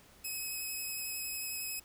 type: tone with vibrato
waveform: 5% pulse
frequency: 2555 Hz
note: D#7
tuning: 45 cents sharp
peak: -28 dBFS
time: 0.24-1.8 s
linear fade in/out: 10 ms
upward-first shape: sine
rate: 11 Hz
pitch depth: 11 cents each way
effects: pink hiss -60 dBFS RMS until 1.84 s